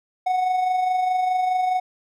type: tone with amplitude modulation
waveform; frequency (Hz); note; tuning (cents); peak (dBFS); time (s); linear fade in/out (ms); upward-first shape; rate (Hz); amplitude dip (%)
triangle; 738; F#5; -5; -15; 0.26-1.8; 10; sine; 24.8; 40
effects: none